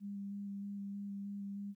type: tone with vibrato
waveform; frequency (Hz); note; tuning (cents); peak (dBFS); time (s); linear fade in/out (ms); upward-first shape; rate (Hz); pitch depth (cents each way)
sine; 200.3; G3; +38; -40; 0-1.75; 50; square; 3.2; 10
effects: 13-bit